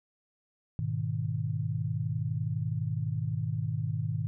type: chord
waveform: sine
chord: G# minor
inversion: none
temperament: equal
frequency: 103.83 / 123.47 / 155.56 Hz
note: G#2 / B2 / D#3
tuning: 0 / 0 / 0 cents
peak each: -33 dBFS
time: 0.79-4.27 s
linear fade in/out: 0 ms
effects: none